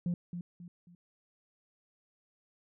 sine tone with echo, 174.61 Hz, F3, in tune, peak -27 dBFS, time 0.06-0.14 s, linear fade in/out 2 ms, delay 270 ms, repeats 3, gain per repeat -9 dB, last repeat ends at 0.95 s, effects tanh soft clip ceiling -27 dBFS

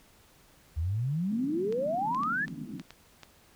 sine exponential sweep, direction up, 74.1 to 1806 Hz, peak -27 dBFS, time 0.76-2.46 s, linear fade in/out 20 ms
white band-pass noise, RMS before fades -40 dBFS, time 1.31-2.82 s, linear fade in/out 5 ms, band 150 to 280 Hz, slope 48 dB/octave
clicks, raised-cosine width 0.2 ms, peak -27 dBFS, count 7, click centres 1.725 / 2.147 / 2.234 / 2.481 / 2.797 / 2.906 / 3.233 s
effects pink hiss -60 dBFS RMS until 3.55 s

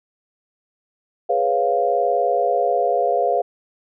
sine chord, C# dominant seventh, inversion second, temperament equal, 415.3 / 493.9 / 554.4 / 698.5 Hz, G#4 / B4 / C#5 / E#5, 0 / 0 / 0 / 0 cents, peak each -24 / -22 / -23 / -19 dBFS, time 1.29-3.42 s, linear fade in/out 10 ms, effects none

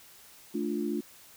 sine chord, D minor, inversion second, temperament equal, 220 / 293.7 / 349.2 Hz, A3 / D4 / F4, 0 / 0 / 0 cents, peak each -33 dBFS, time 0.54-1.01 s, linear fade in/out 10 ms, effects white hiss -54 dBFS RMS until 1.36 s

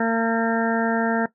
harmonic tone, 227.8 Hz, A#3, 40 cents flat, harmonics 1 / 2 / 3 / 4 / 6 / 7 / 8, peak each -22 / -25 / -27 / -28 / -30 / -30 / -31 dBFS, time 0-1.26 s, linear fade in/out 5 ms, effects noise-tail reverb RT60 0.1 s tail -17 dB re dry

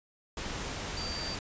sine tone in noise, 4659 Hz, D8, 15 cents flat, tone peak -37 dBFS, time 0.97-1.35 s, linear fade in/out 2 ms, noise pink, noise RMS -37 dBFS, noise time 0.37-1.39 s, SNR -3 dB, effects resampled to 16000 Hz

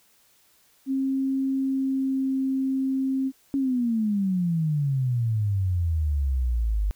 sine tone with pitch glide, 268 to 266 Hz, C4 to C4, +42 to +29 cents, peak -22 dBFS, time 0.86-3.32 s, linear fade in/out 50 ms, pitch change -13 cents, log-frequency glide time 1.57-2.35 s
sine exponential sweep, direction down, 279 to 49 Hz, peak -21 dBFS, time 3.54-6.91 s, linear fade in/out 0 ms
effects white hiss -61 dBFS RMS until 6.95 s

